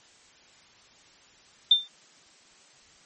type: tone with exponential decay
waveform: sine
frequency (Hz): 3586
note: A7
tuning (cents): +32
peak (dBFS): -11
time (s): 1.71-1.88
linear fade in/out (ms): 5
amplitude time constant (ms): 36
effects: white hiss -56 dBFS RMS until 3.05 s + MP3 32 kbps